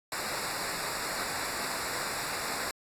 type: noise with comb filter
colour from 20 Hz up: pink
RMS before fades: -34 dBFS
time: 0.12-2.71 s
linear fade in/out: 2 ms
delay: 0.32 ms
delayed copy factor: -0.9
effects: low-pass 12000 Hz 12 dB/octave + AAC 64 kbps